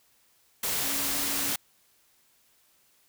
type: tone in noise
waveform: sine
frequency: 280 Hz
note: C#4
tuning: 18 cents sharp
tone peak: -40 dBFS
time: 0.84-1.54 s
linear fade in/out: 5 ms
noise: white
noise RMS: -29 dBFS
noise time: 0.63-1.56 s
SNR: -14 dB
effects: white hiss -65 dBFS RMS until 3.08 s